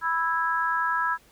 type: chord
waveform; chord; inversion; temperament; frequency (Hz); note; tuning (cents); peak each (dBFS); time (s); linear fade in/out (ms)
sine; E major; second; just; 988.9 / 1318.5 / 1648.1; B5 / E6 / G#6; +2 / 0 / -14; -27; 0.01-1.18; 50
effects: pink hiss -58 dBFS RMS until 1.31 s